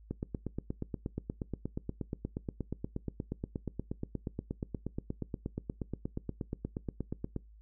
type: click train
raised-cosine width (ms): 3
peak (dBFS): -22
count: 62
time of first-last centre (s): 0.11-7.363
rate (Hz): 8.41
effects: noise-tail reverb RT60 0.2 s tail -22 dB re dry + added 53 Hz sine -53 dBFS peak until 7.61 s